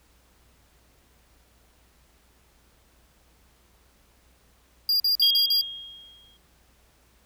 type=tone bursts; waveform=square; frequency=4805 Hz; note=D8; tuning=39 cents sharp; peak=-20 dBFS; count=5; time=4.89-5.612 s; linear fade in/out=2 ms; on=110 ms; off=43 ms
type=tone with exponential decay; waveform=sine; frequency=3255 Hz; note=G#7; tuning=36 cents flat; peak=-17 dBFS; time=5.22-6.37 s; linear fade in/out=2 ms; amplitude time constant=250 ms
effects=added 60 Hz sine -62 dBFS peak until 7.25 s + pink hiss -62 dBFS RMS until 7.25 s